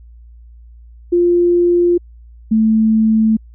sine tone pair in turn, 349.2 / 220 Hz, F4 / A3, 0 / 0 cents, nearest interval minor sixth, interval 800 cents, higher first, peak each -9 dBFS, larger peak neither, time 1.12-1.98 / 2.51-3.37 s, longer neither, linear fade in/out 10 ms, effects added 58 Hz sine -37 dBFS peak until 3.54 s

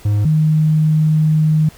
triangle / sine tone pair in turn, 103.83 / 155.28 Hz, G#2 / D#3, 0 / -3 cents, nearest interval perfect fifth, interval 697 cents, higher second, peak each -10 dBFS, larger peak neither, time 0.05-0.25 / 0.25-1.69 s, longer second, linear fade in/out 5 ms, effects pink hiss -43 dBFS RMS until 1.77 s

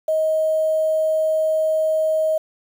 sine tone with quantisation, 630 Hz, D#5, 21 cents sharp, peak -16 dBFS, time 0.08-2.38 s, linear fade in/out 5 ms, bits 7, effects none

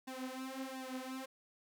sawtooth tone with flanger, 261.6 Hz, C4, in tune, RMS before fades -44 dBFS, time 0.07-1.26 s, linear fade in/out 10 ms, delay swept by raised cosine 1.1 to 6.9 ms, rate 1.4 Hz, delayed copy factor +1, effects none

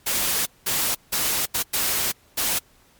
white noise bursts at uneven times, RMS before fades -23 dBFS, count 6, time 0.06-0.46 / 0.66-0.95 / 1.12-1.46 / 1.54-1.63 / 1.73-2.12 / 2.37-2.59 s, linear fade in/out 10 ms, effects pink hiss -57 dBFS RMS until 2.99 s + MP3 96 kbps

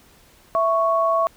sine tone pair together, 661 / 1109.2 Hz, E5 / C#6, +5 / +1 cents, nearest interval major sixth, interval 896 cents, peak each -19 dBFS, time 0.55-1.27 s, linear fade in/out 0 ms, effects pink hiss -53 dBFS RMS until 1.36 s

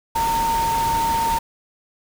sine tone in noise, 915 Hz, A#5, 32 cents flat, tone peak -18 dBFS, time 0.15-1.39 s, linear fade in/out 10 ms, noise pink, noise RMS -28 dBFS, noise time 0.15-1.39 s, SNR +7 dB, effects none

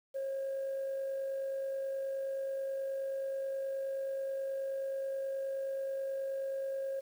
sine tone with amplitude modulation, 541 Hz, C#5, 42 cents flat, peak -31 dBFS, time 0.14-7.01 s, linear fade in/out 20 ms, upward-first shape sine, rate 49.4 Hz, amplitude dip 30%, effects tanh soft clip ceiling -31 dBFS + 10-bit

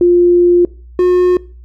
sine / triangle tone pair in turn, 351.2 / 360.4 Hz, F4 / F#4, +10 / -45 cents, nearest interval unison, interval 45 cents, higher second, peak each -5 dBFS, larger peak neither, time 0.01-0.65 / 0.99-1.37 s, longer first, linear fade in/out 2 ms, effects noise-tail reverb RT60 0.4 s tail -22 dB re dry + added 60 Hz sine -33 dBFS peak until 1.64 s

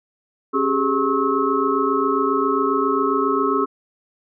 sine tone cluster, 273.2 / 391 / 418.4 / 1089 / 1294 Hz, C#4 / G4 / G#4 / C#6 / E6, -25 / -4 / +13 / -31 / -32 cents, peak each -23 dBFS, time 0.53-3.66 s, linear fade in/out 20 ms, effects none

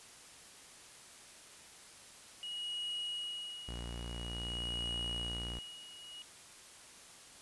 triangle tone with tremolo, 2900 Hz, F#7, 35 cents flat, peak -35 dBFS, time 2.43-6.22 s, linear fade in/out 0 ms, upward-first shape sine, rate 0.5 Hz, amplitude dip 80%
sawtooth tone, 59 Hz, A#1, 22 cents sharp, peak -37 dBFS, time 3.68-5.59 s, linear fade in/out 5 ms
effects white hiss -55 dBFS RMS until 7.41 s + resampled to 24000 Hz

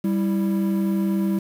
triangle tone pair together, 196 / 329.6 Hz, G3 / E4, 0 / 0 cents, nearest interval major sixth, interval 900 cents, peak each -18 / -24 dBFS, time 0.04-1.39 s, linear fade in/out 5 ms, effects 7-bit

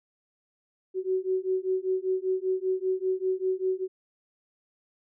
sine beating tone pair, 372.3 / 377.4 Hz, F#4 / F#4, +11 / +34 cents, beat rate 5.1 Hz, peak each -28 dBFS, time 0.94-3.88 s, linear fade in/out 50 ms, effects none

